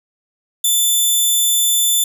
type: tone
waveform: 10% pulse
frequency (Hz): 3520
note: A7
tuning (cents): 0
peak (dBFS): -5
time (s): 0.64-2.04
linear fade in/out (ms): 5
effects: none